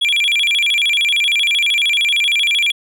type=tone with vibrato; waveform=triangle; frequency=2815 Hz; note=F7; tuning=13 cents sharp; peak=-11 dBFS; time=0.01-2.72 s; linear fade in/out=10 ms; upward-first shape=square; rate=13 Hz; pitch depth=300 cents each way; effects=none